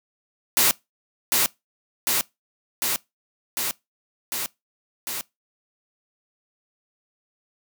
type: noise with echo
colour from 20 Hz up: white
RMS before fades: -18 dBFS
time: 0.57-0.71 s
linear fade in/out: 0 ms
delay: 750 ms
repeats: 6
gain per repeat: -2 dB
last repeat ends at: 5.21 s
effects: noise-tail reverb RT60 0.2 s tail -22 dB re dry + high-pass 100 Hz 12 dB/octave